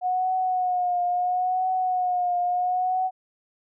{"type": "tone with vibrato", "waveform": "sine", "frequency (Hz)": 728, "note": "F#5", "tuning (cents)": -28, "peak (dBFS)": -21, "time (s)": [0.01, 3.11], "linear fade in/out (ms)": 50, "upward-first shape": "triangle", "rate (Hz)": 0.74, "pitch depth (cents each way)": 48, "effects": []}